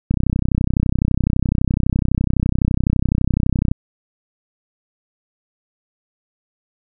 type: click train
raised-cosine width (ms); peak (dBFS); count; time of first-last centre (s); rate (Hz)
5; -4; 116; 0.11-3.715; 31.9
effects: none